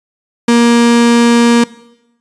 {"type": "tone", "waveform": "35% pulse", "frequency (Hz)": 235.8, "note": "A#3", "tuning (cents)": 20, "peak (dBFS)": -4, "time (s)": [0.48, 1.64], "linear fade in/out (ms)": 5, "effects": ["noise-tail reverb RT60 0.9 s tail -20 dB re dry", "resampled to 22050 Hz"]}